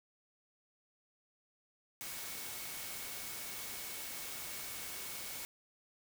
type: tone in noise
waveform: sine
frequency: 2217 Hz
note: C#7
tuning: in tune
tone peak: -55 dBFS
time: 2.01-5.45 s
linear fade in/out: 0 ms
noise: white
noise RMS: -44 dBFS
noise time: 2.01-5.45 s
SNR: -14 dB
effects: none